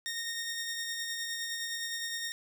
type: tone with tremolo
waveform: 15% pulse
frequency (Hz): 1848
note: A#6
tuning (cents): -16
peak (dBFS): -27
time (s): 0.06-2.32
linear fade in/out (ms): 0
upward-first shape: sine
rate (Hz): 9.7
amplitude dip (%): 30
effects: none